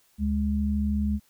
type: tone pair together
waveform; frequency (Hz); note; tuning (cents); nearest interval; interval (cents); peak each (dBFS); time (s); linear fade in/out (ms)
sine; 73.42 / 207.7; D2 / G#3; 0 / 0; octave + tritone; 1800; -26 / -25; 0.18-1.2; 50
effects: white hiss -64 dBFS RMS until 1.29 s